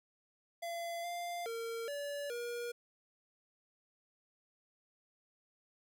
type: tone with pitch steps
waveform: square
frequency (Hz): 681 / 696 / 459 / 574 / 476.9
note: F5 / F5 / A#4 / D5 / A#4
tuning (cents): -44 / -6 / -27 / -40 / +39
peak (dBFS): -39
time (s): 0.62-2.72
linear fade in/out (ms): 10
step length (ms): 420
effects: none